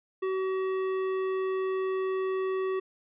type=tone with tanh clipping; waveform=sine; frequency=378.7 Hz; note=F#4; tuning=40 cents sharp; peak=-29 dBFS; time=0.22-2.8 s; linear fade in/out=10 ms; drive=14 dB; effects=resampled to 8000 Hz